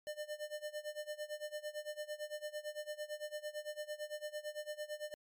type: tone with tremolo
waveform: square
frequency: 600 Hz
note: D5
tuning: 37 cents sharp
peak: -39 dBFS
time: 0.07-5.14 s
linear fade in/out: 0 ms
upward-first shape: sine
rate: 8.9 Hz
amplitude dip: 90%
effects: MP3 96 kbps